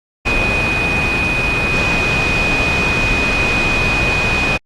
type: tone in noise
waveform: sine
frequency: 2489 Hz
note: D#7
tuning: in tune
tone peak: -15 dBFS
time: 0.25-4.58 s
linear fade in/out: 20 ms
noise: pink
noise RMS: -17 dBFS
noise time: 0.25-4.58 s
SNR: -1 dB
effects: low-pass 4000 Hz 12 dB/octave + Opus 48 kbps